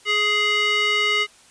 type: tone with band-pass filter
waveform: square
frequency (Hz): 418.2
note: G#4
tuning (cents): +12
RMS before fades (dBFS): -20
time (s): 0.05-1.27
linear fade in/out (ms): 50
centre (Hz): 2500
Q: 3.5
effects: white hiss -51 dBFS RMS until 1.5 s + resampled to 22050 Hz